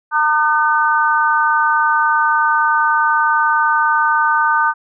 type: harmonic tone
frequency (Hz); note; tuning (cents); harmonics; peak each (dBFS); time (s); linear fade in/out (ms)
303.4; D#4; -44; 3 / 4 / 5; -16 / -16 / -16; 0.11-4.74; 50
effects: none